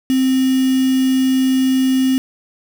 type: tone with quantisation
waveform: sine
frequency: 261.6 Hz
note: C4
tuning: in tune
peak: -12 dBFS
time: 0.1-2.18 s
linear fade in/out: 0 ms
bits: 4
effects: none